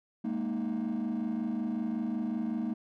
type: chord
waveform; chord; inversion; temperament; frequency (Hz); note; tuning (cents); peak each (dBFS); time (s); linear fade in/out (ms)
triangle; Ab suspended second; none; equal; 207.7 / 233.1 / 311.1; Ab3 / Bb3 / Eb4; 0 / 0 / 0; -32 / -29 / -34; 0.24-2.74; 10
effects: tanh soft clip ceiling -25 dBFS